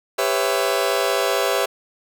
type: chord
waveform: sawtooth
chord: C# half-diminished seventh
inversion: second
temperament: just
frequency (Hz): 399.1 / 498.9 / 554.4 / 665.2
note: G4 / B4 / C#5 / E5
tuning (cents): +31 / +17 / 0 / +16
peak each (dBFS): -20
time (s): 0.18-1.66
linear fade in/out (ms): 10
effects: none